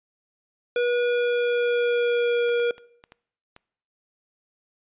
square tone with pitch glide, 484.4 to 476.4 Hz, B4 to A#4, -34 to +38 cents, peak -21 dBFS, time 0.76-2.71 s, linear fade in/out 2 ms, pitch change -28 cents, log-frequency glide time 1-2.48 s
clicks, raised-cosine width 0.3 ms, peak -29 dBFS, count 6, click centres 2.491 / 2.6 / 2.781 / 3.039 / 3.121 / 3.564 s
effects noise-tail reverb RT60 0.7 s tail -22 dB re dry + resampled to 8000 Hz

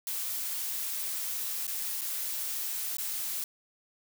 blue noise with dropouts, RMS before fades -34 dBFS, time 0.07-3.44 s, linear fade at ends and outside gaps 1 ms, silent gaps 1.668-1.678 / 2.011-2.016 / 2.969-2.984 s, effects none

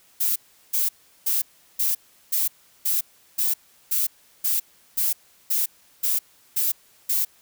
violet noise bursts, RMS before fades -22 dBFS, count 14, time 0.2-7.25 s, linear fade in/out 10 ms, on 160 ms, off 370 ms, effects white hiss -57 dBFS RMS until 7.41 s

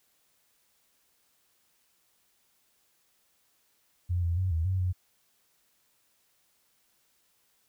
sine tone with pitch steps, 88.5 / 85.2 / 93.1 / 81 / 93.9 / 91.1 Hz, F2 / F2 / F#2 / E2 / F#2 / F#2, +23 / -42 / +11 / -30 / +26 / -26 cents, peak -25 dBFS, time 4.09-4.93 s, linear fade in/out 20 ms, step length 140 ms, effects white hiss -70 dBFS RMS until 7.68 s

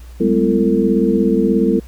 sine tone cluster, 193.7 / 210.5 / 252.2 / 337.8 / 450.5 Hz, G3 / G#3 / B3 / E4 / A4, -20 / +24 / +36 / +42 / +41 cents, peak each -18 dBFS, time 0.2-1.8 s, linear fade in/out 10 ms, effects added 60 Hz sine -33 dBFS peak until 1.87 s + pink hiss -48 dBFS RMS until 1.87 s

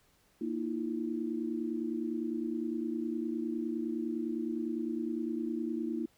sine chord, Bb suspended fourth, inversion none, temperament equal with one note detuned, 233.1 / 311.1 / 340.9 Hz, Bb3 / Eb4 / F4, 0 / 0 / -42 cents, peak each -36 / -36 / -37 dBFS, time 0.41-6.06 s, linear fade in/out 5 ms, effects pink hiss -68 dBFS RMS until 6.17 s

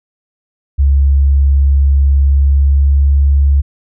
sine tone with pitch glide, 69.3 to 70.02 Hz, C#2 to C#2, 0 to +18 cents, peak -6 dBFS, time 0.78-3.62 s, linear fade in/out 20 ms, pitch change +18 cents, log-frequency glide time 2.26-3.13 s, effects none

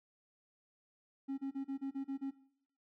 triangle tone bursts, 272.2 Hz, C#4, 31 cents flat, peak -33 dBFS, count 8, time 1.28-2.311 s, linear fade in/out 20 ms, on 100 ms, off 33 ms, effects noise-tail reverb RT60 0.6 s tail -17 dB re dry + tanh soft clip ceiling -29 dBFS

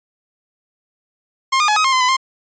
sawtooth tone with pitch steps, 1064 / 1218 / 845 / 1262 / 1064 / 1031 / 1005 / 1055 Hz, C6 / D#6 / G#5 / D#6 / C6 / C6 / B5 / C6, +29 / -37 / +30 / +24 / +29 / -26 / +30 / +14 cents, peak -9 dBFS, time 1.52-2.168 s, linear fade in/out 10 ms, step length 81 ms, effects resampled to 16000 Hz

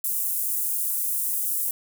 pink high-pass noise, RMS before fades -26 dBFS, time 0.04-1.71 s, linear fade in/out 2 ms, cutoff 10000 Hz, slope 24 dB/octave, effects none

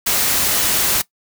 white noise, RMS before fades -17 dBFS, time 0.06-1.02 s, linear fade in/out 10 ms, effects noise-tail reverb RT60 0.1 s tail -19 dB re dry

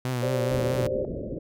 sawtooth tone with vibrato, 124.6 Hz, B2, 16 cents sharp, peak -22 dBFS, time 0.05-0.87 s, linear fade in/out 0 ms, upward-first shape triangle, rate 4.7 Hz, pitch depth 74 cents each way
sine chord, G suspended fourth, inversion none, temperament equal, 392 / 523.3 / 587.3 Hz, G4 / C5 / D5, 0 / 0 / 0 cents, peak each -33 / -28 / -31 dBFS, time 0.22-1.05 s, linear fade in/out 2 ms
white low-pass noise, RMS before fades -33 dBFS, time 0.5-1.39 s, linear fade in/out 10 ms, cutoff 590 Hz, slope 96 dB/octave
effects none

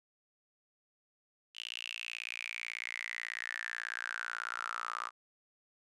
sawtooth tone with high-pass filter sweep, 58.2 Hz, A#1, 2 cents flat, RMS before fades -41 dBFS, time 1.54-5.11 s, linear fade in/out 50 ms, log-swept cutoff 3000 to 1200 Hz, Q 8.5, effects resampled to 22050 Hz

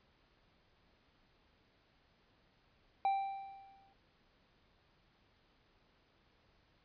triangle tone with exponential decay, 784 Hz, G5, in tune, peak -26 dBFS, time 3.05-3.93 s, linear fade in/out 1 ms, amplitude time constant 190 ms, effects pink hiss -71 dBFS RMS until 6.84 s + resampled to 11025 Hz

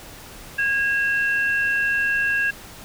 sine tone pair together, 1638.6 / 2700 Hz, G#6 / E7, -24 / +41 cents, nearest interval major sixth, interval 865 cents, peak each -19 / -26 dBFS, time 0.58-2.51 s, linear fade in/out 10 ms, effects pink hiss -41 dBFS RMS until 2.84 s

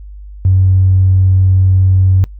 triangle tone with tanh clipping, 93.9 Hz, F#2, 26 cents sharp, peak -6 dBFS, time 0.45-2.24 s, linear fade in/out 0 ms, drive 4 dB, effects noise-tail reverb RT60 0.1 s tail -22 dB re dry + added 50 Hz sine -28 dBFS peak until 2.39 s

